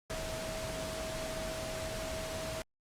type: tone in noise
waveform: sine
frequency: 641 Hz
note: E5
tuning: 49 cents flat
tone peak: -40 dBFS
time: 0.1-2.62 s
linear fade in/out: 0 ms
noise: pink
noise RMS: -40 dBFS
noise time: 0.1-2.62 s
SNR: -3 dB
effects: low-pass 10000 Hz 12 dB/octave + Opus 48 kbps